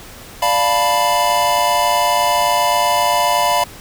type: chord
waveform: square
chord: B half-diminished seventh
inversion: first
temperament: equal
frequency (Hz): 587.3 / 698.5 / 880 / 987.8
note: D5 / F5 / A5 / B5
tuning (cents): 0 / 0 / 0 / 0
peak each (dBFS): -22 / -19 / -22 / -17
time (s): 0.42-3.64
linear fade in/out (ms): 5
effects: pink hiss -37 dBFS RMS until 3.8 s